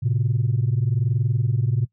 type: tone pair together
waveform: sine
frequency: 110.91 / 131.9 Hz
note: A2 / C3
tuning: +14 / +14 cents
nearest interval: minor third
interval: 300 cents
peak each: -20 dBFS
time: 0.02-1.86 s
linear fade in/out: 20 ms
effects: noise-tail reverb RT60 0.1 s tail -17 dB re dry + tanh soft clip ceiling -13 dBFS